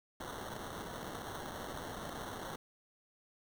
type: noise with sample-and-hold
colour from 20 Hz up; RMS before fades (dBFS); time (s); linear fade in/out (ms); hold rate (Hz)
white; -44; 0.2-2.56; 5; 2450
effects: none